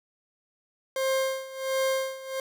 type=tone with tremolo; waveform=40% pulse; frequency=530 Hz; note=C5; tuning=22 cents sharp; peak=-22 dBFS; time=0.96-2.4 s; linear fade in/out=2 ms; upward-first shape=sine; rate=1.4 Hz; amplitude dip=85%; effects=none